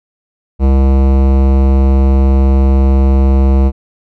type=tone with hard clipping; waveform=sine; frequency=67 Hz; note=C2; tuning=42 cents sharp; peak=-8 dBFS; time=0.59-3.72 s; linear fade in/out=50 ms; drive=18 dB; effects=none